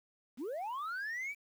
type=linear sweep; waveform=sine; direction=up; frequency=207.7 to 2349 Hz; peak=-34 dBFS; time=0.37-1.35 s; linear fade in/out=50 ms; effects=tanh soft clip ceiling -35 dBFS + 10-bit